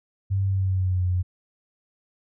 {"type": "tone with pitch glide", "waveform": "sine", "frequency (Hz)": [97.3, 90.26], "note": ["G2", "F#2"], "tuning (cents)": [-12, -42], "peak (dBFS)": -20, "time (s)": [0.3, 1.23], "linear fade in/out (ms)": 20, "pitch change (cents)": -130, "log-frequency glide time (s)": [0.46, 1.07], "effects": []}